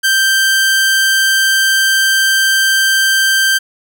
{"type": "tone", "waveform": "sawtooth", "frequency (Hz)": 1568, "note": "G6", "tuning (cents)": 0, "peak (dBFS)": -6, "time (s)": [0.03, 3.59], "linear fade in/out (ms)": 20, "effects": []}